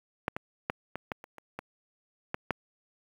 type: clicks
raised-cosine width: 0.5 ms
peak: -12 / -18 / -13 / -19 / -16 / -30 / -30 / -21 / -15 / -12 dBFS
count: 10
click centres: 0.281 / 0.365 / 0.699 / 0.956 / 1.118 / 1.241 / 1.383 / 1.59 / 2.344 / 2.507 s
effects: high-pass 80 Hz 12 dB/octave + 8-bit